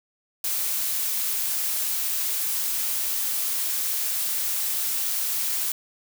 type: noise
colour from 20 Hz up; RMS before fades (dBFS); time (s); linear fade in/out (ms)
blue; -26; 0.44-5.72; 2
effects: none